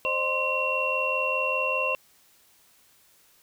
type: tone cluster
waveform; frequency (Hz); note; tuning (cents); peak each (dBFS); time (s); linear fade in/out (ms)
sine; 525 / 610 / 1043 / 2735; C5 / D#5 / C6 / F7; +6 / -34 / -6 / -37; -30 / -33 / -30 / -26; 0.05-1.95; 0
effects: white hiss -60 dBFS RMS until 3.42 s